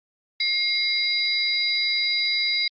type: tone cluster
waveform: sine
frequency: 2131 / 3933 / 4847 Hz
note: C7 / B7 / D#8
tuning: +31 / -8 / -46 cents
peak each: -25 dBFS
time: 0.4-2.68 s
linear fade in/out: 5 ms
effects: Opus 48 kbps